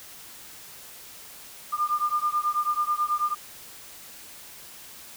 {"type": "beating tone pair", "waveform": "sine", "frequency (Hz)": [1200, 1209.2], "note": ["D6", "D#6"], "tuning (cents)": [37, -50], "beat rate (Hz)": 9.2, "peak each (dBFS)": -26, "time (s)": [1.72, 3.35], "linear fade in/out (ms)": 20, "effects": ["white hiss -45 dBFS RMS until 5.16 s"]}